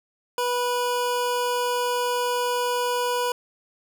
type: tone pair together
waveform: square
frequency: 490 / 980 Hz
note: B4 / B5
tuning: -14 / -14 cents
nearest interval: octave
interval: 1200 cents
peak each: -26 dBFS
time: 0.38-3.32 s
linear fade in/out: 2 ms
effects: none